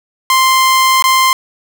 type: tone with dropouts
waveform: sawtooth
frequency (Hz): 1046.5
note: C6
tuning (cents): 0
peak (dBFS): -4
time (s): 0.3-1.33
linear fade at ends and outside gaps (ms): 1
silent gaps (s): 1.024-1.04
effects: none